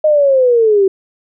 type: linear sweep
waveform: sine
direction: down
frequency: 622.3 to 377.1 Hz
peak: -7 dBFS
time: 0.04-0.88 s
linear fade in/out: 5 ms
effects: none